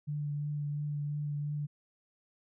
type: tone with vibrato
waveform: sine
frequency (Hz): 146.83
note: D3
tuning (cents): 0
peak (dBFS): -32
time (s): 0.07-1.67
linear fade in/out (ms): 20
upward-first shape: triangle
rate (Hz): 2.9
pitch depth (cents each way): 18
effects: none